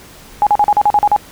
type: tone bursts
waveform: sine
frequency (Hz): 830.6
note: G#5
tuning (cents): 0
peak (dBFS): -7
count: 9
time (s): 0.42-1.163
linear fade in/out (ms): 0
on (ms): 47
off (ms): 40
effects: pink hiss -39 dBFS RMS until 1.31 s